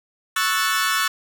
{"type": "chord", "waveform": "sawtooth", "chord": "F# minor seventh", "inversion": "second", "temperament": "equal", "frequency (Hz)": [1108.7, 1318.5, 1480, 1760], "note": ["C#6", "E6", "F#6", "A6"], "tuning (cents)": [0, 0, 0, 0], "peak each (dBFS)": -21, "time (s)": [0.36, 1.08], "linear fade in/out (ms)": 5, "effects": []}